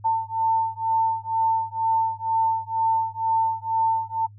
sine beating tone pair, 896 / 898.1 Hz, A5 / A5, +31 / +35 cents, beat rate 2.1 Hz, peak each -23 dBFS, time 0.04-4.27 s, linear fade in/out 20 ms, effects noise-tail reverb RT60 0.1 s tail -24 dB re dry + added 103 Hz sine -43 dBFS peak until 4.38 s

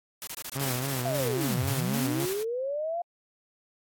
white noise bursts, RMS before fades -37 dBFS, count 9, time 0.22-0.871 s, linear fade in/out 0 ms, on 51 ms, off 24 ms
sawtooth tone with vibrato, 131 Hz, C3, 2 cents sharp, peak -26 dBFS, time 0.55-2.26 s, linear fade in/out 10 ms, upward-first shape sine, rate 3.7 Hz, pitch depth 110 cents each way
white noise with tremolo, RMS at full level -35 dBFS, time 0.62-2.43 s, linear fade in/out 2 ms, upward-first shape square, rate 3.8 Hz, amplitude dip 50%
sine linear two-way sweep, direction down then up, 705 to 81.3 to 705 Hz, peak -28 dBFS, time 1.05-3.02 s, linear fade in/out 5 ms, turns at 1.64 s
effects AAC 64 kbps

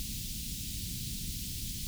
pink band-stop noise, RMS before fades -38 dBFS, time 0-1.87 s, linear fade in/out 0 ms, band 220 to 3300 Hz, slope 24 dB/octave, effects none

